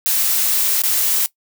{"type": "noise with dropouts", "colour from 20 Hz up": "blue", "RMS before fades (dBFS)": -17, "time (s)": [0.06, 1.26], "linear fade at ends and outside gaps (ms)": 0, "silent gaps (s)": [0.819, 0.836], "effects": ["noise-tail reverb RT60 0.1 s tail -19 dB re dry"]}